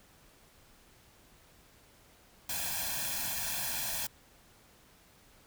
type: noise with comb filter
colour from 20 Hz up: white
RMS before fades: -35 dBFS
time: 2.49-4.07 s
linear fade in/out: 5 ms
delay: 1.2 ms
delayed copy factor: +0.8
effects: pink hiss -61 dBFS RMS until 5.46 s